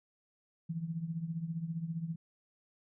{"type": "tone with tremolo", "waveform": "sine", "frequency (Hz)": 164.81, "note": "E3", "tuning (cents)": 0, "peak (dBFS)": -31, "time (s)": [0.69, 2.16], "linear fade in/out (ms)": 10, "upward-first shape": "triangle", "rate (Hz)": 15, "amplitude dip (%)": 80, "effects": []}